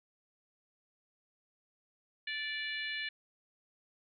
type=harmonic tone; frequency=584 Hz; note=D5; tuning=10 cents flat; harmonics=3 / 4 / 5 / 6 / 7; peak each=-39 / -41 / -43 / -45 / -46 dBFS; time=2.27-3.09 s; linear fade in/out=5 ms; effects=none

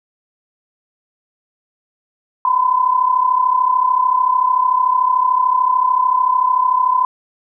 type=tone pair together; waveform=sine; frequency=984.5 / 1018 Hz; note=B5 / C6; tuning=-6 / -48 cents; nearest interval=minor second; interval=58 cents; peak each=-17 / -13 dBFS; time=2.45-7.05 s; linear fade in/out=2 ms; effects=none

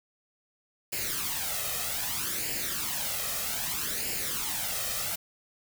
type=noise with flanger; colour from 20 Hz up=white; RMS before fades=-32 dBFS; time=0.92-5.16 s; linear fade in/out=10 ms; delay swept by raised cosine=0.41 to 1.61 ms; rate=0.63 Hz; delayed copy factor=+0.65; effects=none

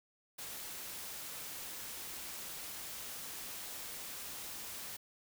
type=noise; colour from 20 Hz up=white; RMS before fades=-45 dBFS; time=0.38-4.97 s; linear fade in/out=10 ms; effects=none

